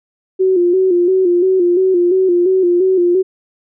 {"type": "tone with vibrato", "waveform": "sine", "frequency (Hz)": 363.5, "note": "F#4", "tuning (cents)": -31, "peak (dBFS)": -9, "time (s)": [0.39, 3.23], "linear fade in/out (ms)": 20, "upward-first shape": "square", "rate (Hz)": 2.9, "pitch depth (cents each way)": 61, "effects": []}